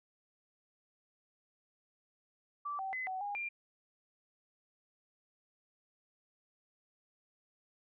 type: tone with pitch steps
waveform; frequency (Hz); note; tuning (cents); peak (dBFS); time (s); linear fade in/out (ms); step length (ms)
sine; 1163 / 769 / 2030 / 752 / 816 / 2388; D6 / G5 / B6 / F#5 / G#5 / D7; -17 / -33 / +47 / +28 / -31 / +28; -36; 2.65-3.49; 10; 140
effects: none